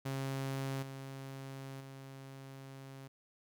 sawtooth tone with level steps, 135.2 Hz, C#3, 43 cents flat, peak -32 / -40 / -44 dBFS, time 0.05-3.08 s, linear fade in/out 10 ms, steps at 0.82 / 1.8 s, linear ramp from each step 10 ms, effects none

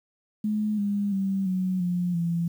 sine tone with pitch steps, 212.3 / 202.9 / 194.01 / 185.46 / 177.29 / 169.48 Hz, G#3 / G#3 / G3 / F#3 / F3 / E3, +38 / -40 / -18 / +4 / +26 / +48 cents, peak -23 dBFS, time 0.44-2.48 s, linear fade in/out 5 ms, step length 340 ms, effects 9-bit

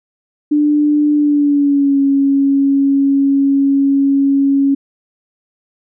sine tone with pitch glide, 296.4 to 276.6 Hz, D4 to C#4, +16 to -4 cents, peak -9 dBFS, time 0.51-4.75 s, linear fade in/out 10 ms, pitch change -120 cents, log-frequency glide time 1.14-2 s, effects none

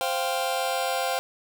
sawtooth chord, C suspended fourth, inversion none, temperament just, 523.3 / 697.7 / 784.9 Hz, C5 / F5 / G5, 0 / -2 / +2 cents, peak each -25 dBFS, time 0.01-1.19 s, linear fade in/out 0 ms, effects none

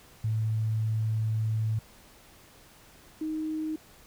sine tone pair in turn, 110 / 312.5 Hz, A2 / D#4, 0 / +8 cents, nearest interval octave + tritone, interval 1808 cents, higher second, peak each -25 / -29 dBFS, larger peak first, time 0.24-1.79 / 3.21-3.76 s, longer first, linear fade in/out 5 ms, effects pink hiss -55 dBFS RMS until 4.06 s

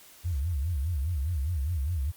sine tone with vibrato, 77.1 Hz, D#2, 15 cents flat, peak -26 dBFS, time 0.24-2.12 s, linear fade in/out 20 ms, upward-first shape sine, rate 4.9 Hz, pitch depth 270 cents each way, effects white hiss -53 dBFS RMS until 2.16 s + Opus 48 kbps

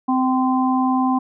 harmonic tone, 258.5 Hz, C4, 21 cents flat, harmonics 1 / 3 / 4, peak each -17 / -22 / -23 dBFS, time 0.08-1.19 s, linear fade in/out 10 ms, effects none

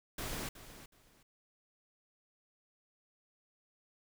pink noise with echo, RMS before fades -40 dBFS, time 0.18-0.49 s, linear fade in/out 5 ms, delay 370 ms, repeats 2, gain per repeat -13 dB, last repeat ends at 1.23 s, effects none

